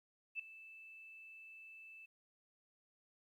sine tone with ADSR envelope, 2637 Hz, E7, in tune, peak -36 dBFS, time 0.35-2.06 s, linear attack 44 ms, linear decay 4 ms, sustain -17 dB, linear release 10 ms, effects 13-bit

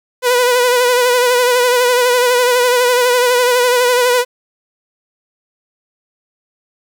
sawtooth tone with vibrato, 493.9 Hz, B4, in tune, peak -6 dBFS, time 0.22-4.25 s, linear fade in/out 50 ms, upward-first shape sine, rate 12 Hz, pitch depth 43 cents each way, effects 8-bit

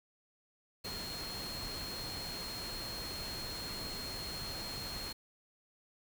sine tone in noise, 4247 Hz, C8, 25 cents sharp, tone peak -42 dBFS, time 0.84-5.13 s, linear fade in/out 10 ms, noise pink, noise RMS -44 dBFS, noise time 0.84-5.13 s, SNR -1 dB, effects none

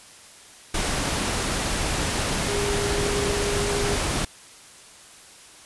sine tone in noise, 406.4 Hz, G#4, 38 cents flat, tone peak -26 dBFS, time 2.48-3.96 s, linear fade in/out 5 ms, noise pink, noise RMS -25 dBFS, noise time 0.74-4.25 s, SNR -4 dB, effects white hiss -47 dBFS RMS until 5.65 s + resampled to 24000 Hz

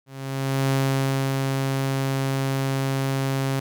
sawtooth tone with ADSR envelope, 135.2 Hz, C#3, 43 cents flat, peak -15 dBFS, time 0.06-3.6 s, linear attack 640 ms, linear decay 620 ms, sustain -3 dB, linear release 9 ms, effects none

